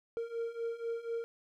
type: beating tone pair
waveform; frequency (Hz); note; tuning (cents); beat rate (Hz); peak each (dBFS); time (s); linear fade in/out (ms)
triangle; 460.2 / 464.3; A#4 / A#4; -22 / -7; 4.1; -38 / -35; 0.17-1.24; 0
effects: none